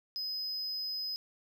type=tone; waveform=triangle; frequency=5040 Hz; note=D#8; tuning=21 cents sharp; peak=-33 dBFS; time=0.16-1.16 s; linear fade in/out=0 ms; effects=none